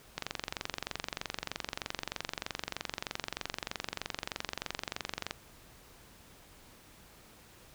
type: click train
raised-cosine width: 0.2 ms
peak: -16 dBFS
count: 120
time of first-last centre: 0.18-5.309 s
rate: 23.2 Hz
effects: pink hiss -57 dBFS RMS until 7.74 s